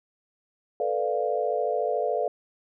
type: chord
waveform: sine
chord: B half-diminished seventh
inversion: third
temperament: equal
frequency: 440 / 493.9 / 587.3 / 698.5 Hz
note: A4 / B4 / D5 / F5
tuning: 0 / 0 / 0 / 0 cents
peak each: -29 dBFS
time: 0.8-2.28 s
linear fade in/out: 2 ms
effects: none